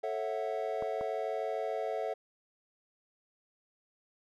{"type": "chord", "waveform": "triangle", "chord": "F# minor seventh", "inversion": "first", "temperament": "equal with one note detuned", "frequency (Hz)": [440, 546.4, 659.3, 740], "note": ["A4", "C#5", "E5", "F#5"], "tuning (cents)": [0, -25, 0, 0], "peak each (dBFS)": [-35, -37, -35, -37], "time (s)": [0.03, 2.14], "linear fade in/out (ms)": 10}
{"type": "clicks", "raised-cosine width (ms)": 1, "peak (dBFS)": -27, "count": 2, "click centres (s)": [0.824, 1.011]}
{"effects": []}